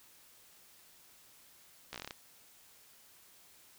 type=slowing click train; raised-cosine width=0.2 ms; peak=-24 dBFS; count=9; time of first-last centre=1.93-2.109 s; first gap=14 ms; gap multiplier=1.13; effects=white hiss -61 dBFS RMS until 3.78 s